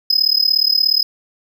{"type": "tone with amplitude modulation", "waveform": "triangle", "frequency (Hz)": 5060, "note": "D#8", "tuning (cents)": 28, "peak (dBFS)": -7, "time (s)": [0.1, 1.03], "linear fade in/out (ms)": 5, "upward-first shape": "sine", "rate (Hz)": 36.9, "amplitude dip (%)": 95, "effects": []}